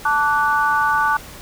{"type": "chord", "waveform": "sine", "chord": "D major", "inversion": "second", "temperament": "equal with one note detuned", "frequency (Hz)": [880, 1159.8, 1480], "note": ["A5", "D6", "F#6"], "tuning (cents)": [0, -22, 0], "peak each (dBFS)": -19, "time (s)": [0.05, 1.17], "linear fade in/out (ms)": 5, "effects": ["pink hiss -38 dBFS RMS until 1.41 s"]}